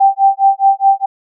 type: tone with tremolo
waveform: sine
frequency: 784 Hz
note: G5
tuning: in tune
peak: -4 dBFS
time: 0-1.06 s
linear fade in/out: 10 ms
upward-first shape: sine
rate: 4.8 Hz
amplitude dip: 100%
effects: none